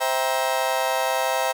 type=chord; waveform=35% pulse; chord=C dominant seventh; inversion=none; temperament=just; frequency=523.3 / 654.1 / 784.9 / 941.9 Hz; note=C5 / E5 / G5 / Bb5; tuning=0 / -14 / +2 / +18 cents; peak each=-25 dBFS; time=0-1.53 s; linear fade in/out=20 ms; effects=none